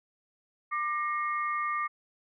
sine tone cluster, 1191 / 1869 / 2161 Hz, D6 / A#6 / C#7, +24 / +4 / -45 cents, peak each -29 / -37 / -37 dBFS, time 0.71-1.88 s, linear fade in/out 20 ms, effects none

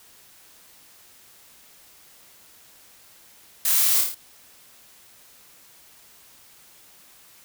blue noise with echo, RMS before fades -22 dBFS, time 3.65-4.01 s, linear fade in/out 2 ms, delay 27 ms, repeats 5, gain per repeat -3 dB, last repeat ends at 4.145 s, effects white hiss -52 dBFS RMS until 7.44 s

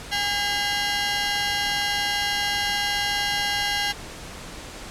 15% pulse ring-modulated tone, 1219 Hz, D#6, 36 cents flat, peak -13 dBFS, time 0.11-3.93 s, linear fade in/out 20 ms, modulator 401 Hz, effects pink hiss -38 dBFS RMS until 4.9 s + low-pass 9000 Hz 12 dB/octave

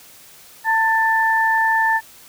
sine tone pair together, 897 / 1768.3 Hz, A5 / A6, +33 / +8 cents, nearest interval octave, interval 1175 cents, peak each -17 dBFS, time 0.64-2.01 s, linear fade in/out 50 ms, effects white hiss -45 dBFS RMS until 2.28 s

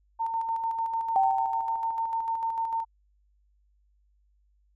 sine tone with tremolo, 908 Hz, A#5, 46 cents flat, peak -25 dBFS, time 0.19-2.85 s, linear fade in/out 20 ms, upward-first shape square, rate 6.7 Hz, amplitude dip 40%
sine tone with exponential decay, 773 Hz, G5, 24 cents flat, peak -18 dBFS, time 1.16-2.27 s, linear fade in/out 1 ms, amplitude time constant 240 ms
effects added 50 Hz sine -63 dBFS peak until 4.75 s

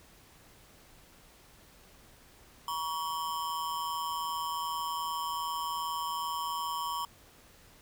square ring-modulated tone, 1039 Hz, C6, 12 cents flat, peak -30 dBFS, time 2.68-7.05 s, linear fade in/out 2 ms, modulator 81.3 Hz, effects pink hiss -58 dBFS RMS until 7.81 s

